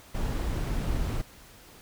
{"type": "noise", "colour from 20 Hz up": "brown", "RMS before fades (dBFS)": -29, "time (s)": [0.14, 1.22], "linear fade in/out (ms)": 10, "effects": ["pink hiss -52 dBFS RMS until 1.81 s"]}